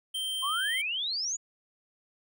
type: tone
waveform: square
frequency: 3136 Hz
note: G7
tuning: in tune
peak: -31 dBFS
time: 0.14-0.82 s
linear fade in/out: 10 ms
type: exponential sweep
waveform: sine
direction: up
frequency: 1029 to 7020 Hz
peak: -29 dBFS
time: 0.42-1.37 s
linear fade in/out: 20 ms
effects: none